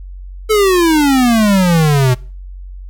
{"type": "exponential sweep", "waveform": "square", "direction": "down", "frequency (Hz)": [442.1, 122.7], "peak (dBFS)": -9, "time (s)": [0.49, 2.15], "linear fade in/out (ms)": 20, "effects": ["noise-tail reverb RT60 0.4 s tail -23 dB re dry", "added 46 Hz sine -27 dBFS peak until 2.89 s"]}